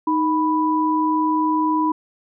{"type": "tone pair together", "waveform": "sine", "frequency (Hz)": [311.1, 987.8], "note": ["D#4", "B5"], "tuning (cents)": [0, 0], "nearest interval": "octave + minor sixth", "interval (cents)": 2000, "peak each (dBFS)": -19, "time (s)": [0.07, 1.92], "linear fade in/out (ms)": 5, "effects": []}